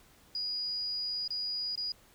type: tone with dropouts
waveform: sine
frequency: 4901 Hz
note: D#8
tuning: 27 cents flat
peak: -32 dBFS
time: 0.35-1.92 s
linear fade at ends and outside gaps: 2 ms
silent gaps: 1.278-1.305 / 1.755-1.776 s
effects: pink hiss -61 dBFS RMS until 2.14 s